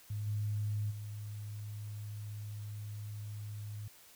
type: tone with level steps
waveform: sine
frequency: 104.9 Hz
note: G#2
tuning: 18 cents sharp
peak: -35 / -32 / -40 dBFS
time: 0.1-3.88 s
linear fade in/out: 5 ms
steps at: 0.26 / 0.9 s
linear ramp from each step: 20 ms
effects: white hiss -59 dBFS RMS until 4.15 s